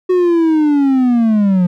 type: linear sweep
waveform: triangle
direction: down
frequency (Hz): 370 to 174.3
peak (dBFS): -7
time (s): 0.09-1.67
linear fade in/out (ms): 10
effects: none